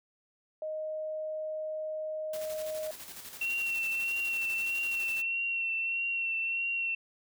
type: tone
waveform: sine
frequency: 622.3 Hz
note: D#5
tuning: in tune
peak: -33 dBFS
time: 0.62-2.91 s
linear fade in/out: 2 ms
type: noise with tremolo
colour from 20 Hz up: white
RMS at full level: -44 dBFS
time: 2.33-5.22 s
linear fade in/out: 5 ms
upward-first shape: square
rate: 12 Hz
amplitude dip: 45%
type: tone with vibrato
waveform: sine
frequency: 2718 Hz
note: F7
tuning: 48 cents flat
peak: -29 dBFS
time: 3.41-6.95 s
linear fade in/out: 5 ms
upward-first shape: triangle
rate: 1.6 Hz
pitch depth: 27 cents each way
effects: none